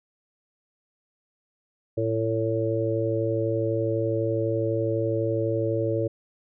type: harmonic tone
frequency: 112 Hz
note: A2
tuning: 31 cents sharp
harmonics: 1 / 3 / 4 / 5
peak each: -28 / -28 / -28 / -28 dBFS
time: 1.97-6.08 s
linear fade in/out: 10 ms
effects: none